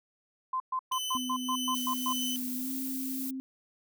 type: tone bursts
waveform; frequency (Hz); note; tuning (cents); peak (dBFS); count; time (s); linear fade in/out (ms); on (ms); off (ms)
sine; 1035; C6; -19; -28; 9; 0.53-2.129; 5; 71; 120
type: tone with tremolo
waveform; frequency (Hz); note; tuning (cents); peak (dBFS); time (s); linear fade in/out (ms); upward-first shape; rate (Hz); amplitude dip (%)
sawtooth; 3025; F#7; +38; -29; 0.92-2.36; 0; sine; 1.7; 55
type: tone with pitch glide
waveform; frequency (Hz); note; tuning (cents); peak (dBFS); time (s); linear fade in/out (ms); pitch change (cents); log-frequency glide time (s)
sine; 252.3 to 263.6; B3 to C4; +37 to +13; -34; 1.15-3.4; 0; +76; 2.57-2.71
type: noise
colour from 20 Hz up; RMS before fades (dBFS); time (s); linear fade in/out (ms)
violet; -38; 1.74-3.31; 10
effects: none